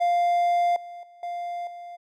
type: tone with level steps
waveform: triangle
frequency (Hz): 698.5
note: F5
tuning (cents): 0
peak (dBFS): -17 / -35 / -46 / -27 / -35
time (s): 0-1.97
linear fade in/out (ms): 20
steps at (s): 0.76 / 1.03 / 1.23 / 1.67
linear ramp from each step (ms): 2
effects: none